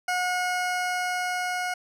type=tone with level ramp; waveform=20% pulse; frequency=725 Hz; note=F#5; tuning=35 cents flat; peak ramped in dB=-19 to -22 dBFS; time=0.08-1.74 s; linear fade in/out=5 ms; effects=low-pass 10000 Hz 12 dB/octave